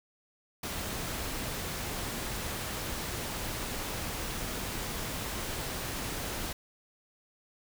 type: noise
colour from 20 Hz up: pink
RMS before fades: -36 dBFS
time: 0.63-6.53 s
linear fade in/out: 5 ms
effects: none